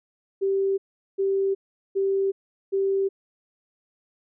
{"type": "tone bursts", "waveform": "sine", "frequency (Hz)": 390, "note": "G4", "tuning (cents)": -9, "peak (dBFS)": -20, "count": 4, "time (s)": [0.41, 3.09], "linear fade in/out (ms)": 20, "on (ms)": 370, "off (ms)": 400, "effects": []}